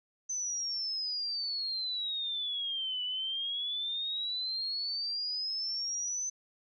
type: exponential two-way sweep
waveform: sine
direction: down then up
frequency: 6150 to 2960 to 6150 Hz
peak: -32 dBFS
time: 0.29-6.3 s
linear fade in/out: 10 ms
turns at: 3.03 s
effects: none